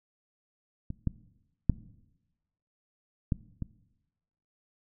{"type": "clicks", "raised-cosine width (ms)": 5, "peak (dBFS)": [-23, -15, -9, -14, -21], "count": 5, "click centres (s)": [0.904, 1.073, 1.697, 3.322, 3.623], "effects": ["noise-tail reverb RT60 1.0 s tail -19 dB re dry"]}